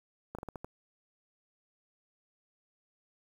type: slowing click train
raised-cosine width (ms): 1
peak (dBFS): -26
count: 6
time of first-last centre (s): 0.35-0.645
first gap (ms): 36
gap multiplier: 1.25
effects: 9-bit